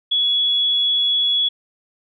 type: tone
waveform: sine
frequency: 3376 Hz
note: G#7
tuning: 28 cents sharp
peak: -15 dBFS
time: 0.11-1.49 s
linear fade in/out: 10 ms
effects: none